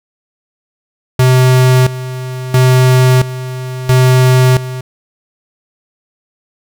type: tone with tremolo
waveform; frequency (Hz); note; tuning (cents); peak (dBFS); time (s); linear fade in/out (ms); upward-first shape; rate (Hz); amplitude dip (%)
square; 128.2; C3; -35; -6; 1.19-4.81; 5; square; 0.74; 80
effects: none